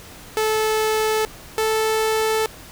sawtooth tone pair in turn, 435.1 / 438.9 Hz, A4 / A4, -19 / -4 cents, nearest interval unison, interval 15 cents, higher second, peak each -14 dBFS, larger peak neither, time 0.37-1.25 / 1.58-2.46 s, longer neither, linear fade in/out 0 ms, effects pink hiss -41 dBFS RMS until 2.71 s

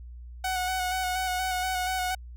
sawtooth tone with vibrato, 740 Hz, F#5, in tune, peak -23 dBFS, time 0.44-2.15 s, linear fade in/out 5 ms, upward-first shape square, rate 4.2 Hz, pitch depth 20 cents each way, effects added 60 Hz sine -40 dBFS peak until 2.36 s

